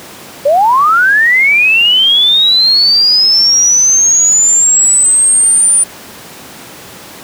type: linear sweep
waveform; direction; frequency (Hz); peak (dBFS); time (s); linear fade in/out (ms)
sine; up; 538 to 9397; -5; 0.45-5.84; 10
effects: pink hiss -31 dBFS RMS until 7.23 s + high-pass 150 Hz 12 dB/octave